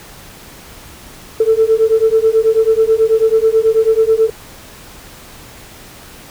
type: beating tone pair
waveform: sine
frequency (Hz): 440 / 449.2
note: A4 / A4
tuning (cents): 0 / +36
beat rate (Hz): 9.2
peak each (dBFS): -11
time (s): 1.4-4.3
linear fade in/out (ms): 5
effects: tanh soft clip ceiling -2 dBFS + pink hiss -37 dBFS RMS until 6.3 s